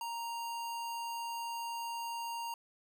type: tone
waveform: square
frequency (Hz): 932.3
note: A#5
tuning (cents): 0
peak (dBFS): -38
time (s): 0.01-2.54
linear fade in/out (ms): 2
effects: none